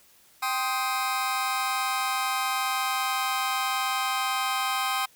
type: chord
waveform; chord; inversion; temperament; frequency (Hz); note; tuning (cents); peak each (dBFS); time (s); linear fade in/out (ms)
sawtooth; C minor; second; just; 784.9 / 1046.5 / 1255.8; G5 / C6 / Eb6; +2 / 0 / +16; -26; 0.42-5.06; 10
effects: white hiss -58 dBFS RMS until 5.15 s